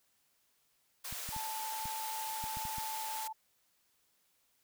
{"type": "high-pass noise", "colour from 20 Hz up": "white", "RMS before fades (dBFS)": -42, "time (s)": [1.04, 3.28], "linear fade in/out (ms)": 10, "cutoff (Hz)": 520, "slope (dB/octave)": 24}
{"type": "clicks", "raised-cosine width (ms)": 5, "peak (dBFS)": -34, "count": 8, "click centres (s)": [1.126, 1.29, 1.364, 1.856, 2.44, 2.571, 2.653, 2.783]}
{"type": "tone", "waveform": "sine", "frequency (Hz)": 879, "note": "A5", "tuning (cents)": -2, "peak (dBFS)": -39, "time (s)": [1.32, 3.33], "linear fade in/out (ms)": 10}
{"effects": ["white hiss -74 dBFS RMS until 4.63 s"]}